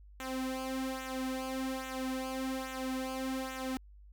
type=tone with flanger; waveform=sawtooth; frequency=261.6 Hz; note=C4; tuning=in tune; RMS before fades=-37 dBFS; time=0.2-3.77 s; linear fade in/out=0 ms; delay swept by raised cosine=0.2 to 3.3 ms; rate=1.2 Hz; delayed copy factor=-0.75; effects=added 50 Hz sine -52 dBFS peak until 4.12 s